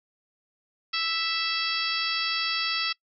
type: harmonic tone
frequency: 659.3 Hz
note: E5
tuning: in tune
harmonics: 2 / 3 / 4 / 5 / 6 / 7 / 8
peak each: -33 / -35 / -32 / -33 / -35 / -31 / -34 dBFS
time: 0.93-2.93 s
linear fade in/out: 10 ms
effects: noise-tail reverb RT60 0.1 s tail -23 dB re dry